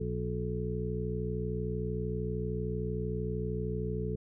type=harmonic tone with a mistuned harmonic; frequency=60 Hz; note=B1; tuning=49 cents flat; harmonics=1 / 2 / 3 / 4 / 6 / 7; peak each=-38 / -36 / -37 / -45 / -44 / -37 dBFS; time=0-4.16 s; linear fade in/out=10 ms; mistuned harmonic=7; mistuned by=+53 cents; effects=none